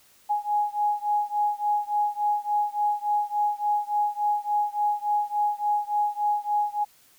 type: beating tone pair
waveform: sine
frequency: 830.6 / 834.1 Hz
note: G#5 / G#5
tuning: 0 / +7 cents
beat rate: 3.5 Hz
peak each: -25 / -26 dBFS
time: 0.29-6.85 s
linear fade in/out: 20 ms
effects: white hiss -58 dBFS RMS until 7.18 s